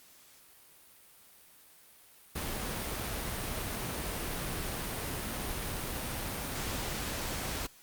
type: noise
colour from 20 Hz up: pink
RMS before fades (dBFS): -36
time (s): 2.35-7.67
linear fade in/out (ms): 10
effects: white hiss -58 dBFS RMS until 7.82 s + Opus 48 kbps